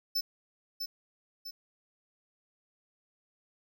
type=tone with echo; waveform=square; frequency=5280 Hz; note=E8; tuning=2 cents sharp; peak=-28 dBFS; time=0.15-0.21 s; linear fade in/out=10 ms; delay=650 ms; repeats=2; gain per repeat=-6 dB; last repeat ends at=1.51 s; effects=none